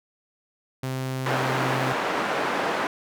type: tone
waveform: sawtooth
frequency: 130.81 Hz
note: C3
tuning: in tune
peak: -23 dBFS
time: 0.83-1.93 s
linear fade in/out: 5 ms
type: band-pass noise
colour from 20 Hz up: white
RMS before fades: -26 dBFS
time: 1.26-2.87 s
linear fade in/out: 2 ms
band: 250 to 1300 Hz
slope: 12 dB/octave
effects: none